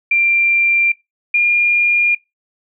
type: tone pair in turn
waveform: sine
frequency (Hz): 2372 / 2413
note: D7 / D7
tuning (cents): +17 / +46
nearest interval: unison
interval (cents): 29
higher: second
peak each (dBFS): -10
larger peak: neither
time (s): 0.11-0.92 / 1.34-2.15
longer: neither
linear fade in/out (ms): 5
effects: noise-tail reverb RT60 0.2 s tail -23 dB re dry